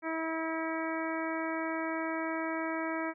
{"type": "harmonic tone", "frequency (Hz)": 323.1, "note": "E4", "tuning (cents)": -35, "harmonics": [1, 2, 3, 4, 5, 6, 7], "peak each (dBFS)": [-35, -38, -40, -41, -42, -43, -43], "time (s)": [0.02, 3.14], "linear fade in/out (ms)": 50, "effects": []}